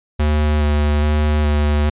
square tone with vibrato, 74.7 Hz, D2, 30 cents sharp, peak -14 dBFS, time 0.19-1.9 s, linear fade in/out 10 ms, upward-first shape square, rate 1.2 Hz, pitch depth 15 cents each way, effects resampled to 8000 Hz

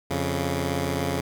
10% pulse tone pair together, 87.31 / 139.04 Hz, F2 / C#3, 0 / +6 cents, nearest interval minor sixth, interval 806 cents, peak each -19 dBFS, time 0.1-1.21 s, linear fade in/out 10 ms, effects none

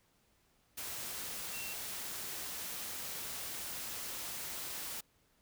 sine tone in noise, 2717 Hz, F7, 48 cents flat, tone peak -45 dBFS, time 1.53-1.74 s, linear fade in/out 10 ms, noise white, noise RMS -42 dBFS, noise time 0.77-5.01 s, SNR -6 dB, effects pink hiss -72 dBFS RMS until 5.41 s

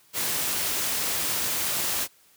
white noise, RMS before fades -27 dBFS, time 0.13-2.08 s, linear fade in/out 50 ms, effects white hiss -59 dBFS RMS until 2.36 s + high-pass 60 Hz 12 dB/octave

